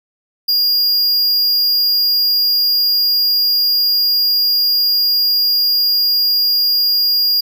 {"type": "tone", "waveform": "square", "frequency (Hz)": 4833, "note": "D8", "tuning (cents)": 49, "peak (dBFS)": -12, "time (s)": [0.48, 7.41], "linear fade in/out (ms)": 10, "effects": []}